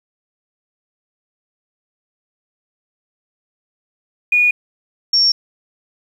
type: tone pair in turn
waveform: sine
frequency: 2452 / 5490 Hz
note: D#7 / F8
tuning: -26 / -31 cents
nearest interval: octave + major second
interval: 1395 cents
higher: second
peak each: -10 dBFS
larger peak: neither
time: 4.32-4.51 / 5.13-5.32 s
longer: neither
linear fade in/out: 5 ms
effects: 7-bit